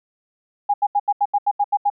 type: tone bursts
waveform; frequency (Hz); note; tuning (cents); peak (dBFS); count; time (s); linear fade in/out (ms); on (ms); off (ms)
sine; 817; G#5; -29; -14; 10; 0.69-1.901; 10; 50; 79
effects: none